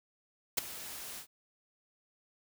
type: noise with ADSR envelope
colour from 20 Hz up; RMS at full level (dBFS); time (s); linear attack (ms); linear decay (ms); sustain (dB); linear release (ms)
white; -27; 0.57-1.27; 13; 10; -17; 90
effects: none